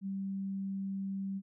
sine tone, 194.6 Hz, G3, 12 cents flat, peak -34 dBFS, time 0.01-1.42 s, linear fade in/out 50 ms, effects none

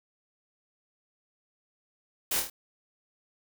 white noise with echo, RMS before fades -29 dBFS, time 2.31-2.4 s, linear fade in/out 5 ms, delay 25 ms, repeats 4, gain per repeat -4 dB, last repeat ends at 2.5 s, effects none

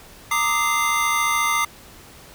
square tone cluster, 927 / 1182 / 1256 / 2077 Hz, A#5 / D6 / D#6 / C7, -10 / +11 / +16 / -13 cents, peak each -28 / -23 / -28 / -23 dBFS, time 0.31-1.65 s, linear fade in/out 5 ms, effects pink hiss -45 dBFS RMS until 2.34 s

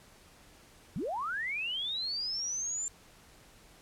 sine linear sweep, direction up, 131 to 7300 Hz, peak -32 dBFS, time 0.96-2.88 s, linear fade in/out 0 ms, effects pink hiss -58 dBFS RMS until 3.81 s + low-pass 12000 Hz 12 dB/octave

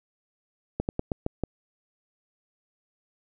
slowing click train, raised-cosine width 2 ms, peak -13 dBFS, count 6, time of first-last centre 0.8-1.437 s, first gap 89 ms, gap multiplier 1.18, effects none

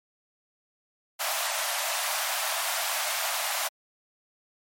pink high-pass noise, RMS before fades -29 dBFS, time 1.19-3.69 s, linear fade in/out 20 ms, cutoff 590 Hz, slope 96 dB/octave, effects MP3 64 kbps

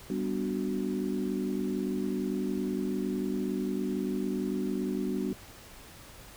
sine chord, G major seventh, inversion none, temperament equal, 196 / 246.9 / 293.7 / 370 Hz, G3 / B3 / D4 / F#4, 0 / 0 / 0 / 0 cents, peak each -33 / -34 / -35 / -35 dBFS, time 0.1-5.33 s, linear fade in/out 2 ms, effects pink hiss -50 dBFS RMS until 6.36 s

